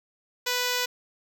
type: tone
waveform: 5% pulse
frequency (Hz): 494.4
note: B4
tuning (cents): +2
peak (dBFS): -13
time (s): 0.46-0.86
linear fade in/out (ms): 10
effects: none